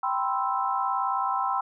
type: chord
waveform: sine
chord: C major seventh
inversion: second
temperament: equal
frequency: 784 / 987.8 / 1046.5 / 1318.5 Hz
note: G5 / B5 / C6 / E6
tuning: 0 / 0 / 0 / 0 cents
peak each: -29 / -30 / -29 / -30 dBFS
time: 0.03-1.61 s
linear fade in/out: 5 ms
effects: none

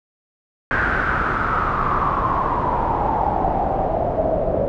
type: noise with low-pass filter sweep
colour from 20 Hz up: pink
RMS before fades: -20 dBFS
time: 0.71-4.68 s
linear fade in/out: 0 ms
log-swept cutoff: 1600 to 580 Hz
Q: 7
effects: none

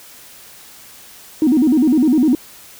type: tone with vibrato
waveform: sine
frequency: 278.5 Hz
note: C#4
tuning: 8 cents sharp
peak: -9 dBFS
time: 1.42-2.35 s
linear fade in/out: 2 ms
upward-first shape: square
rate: 9.9 Hz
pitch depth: 200 cents each way
effects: tanh soft clip ceiling -5 dBFS + white hiss -41 dBFS RMS until 2.79 s

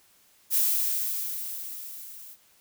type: noise with level ramp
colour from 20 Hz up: violet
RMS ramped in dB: -22 to -46 dBFS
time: 0.5-2.37 s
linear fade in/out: 50 ms
effects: white hiss -61 dBFS RMS until 2.6 s

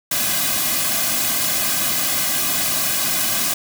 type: noise with comb filter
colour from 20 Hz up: white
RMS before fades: -20 dBFS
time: 0.11-3.54 s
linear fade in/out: 5 ms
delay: 2.2 ms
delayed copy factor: -0.9
effects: none

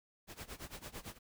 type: noise with tremolo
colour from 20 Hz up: pink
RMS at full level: -45 dBFS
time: 0.27-1.19 s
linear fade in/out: 50 ms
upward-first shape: sine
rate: 8.9 Hz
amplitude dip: 90%
effects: none

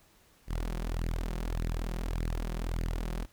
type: tone with flanger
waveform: sawtooth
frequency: 41.2 Hz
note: E1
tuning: in tune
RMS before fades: -33 dBFS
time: 0.47-3.27 s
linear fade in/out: 50 ms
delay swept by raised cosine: 0.43 to 5.63 ms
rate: 1.7 Hz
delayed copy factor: +0.7
effects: pink hiss -63 dBFS RMS until 3.32 s

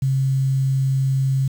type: tone with quantisation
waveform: sine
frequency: 134 Hz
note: C3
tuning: 42 cents sharp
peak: -16 dBFS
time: 0.02-1.48 s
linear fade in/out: 5 ms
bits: 7
effects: none

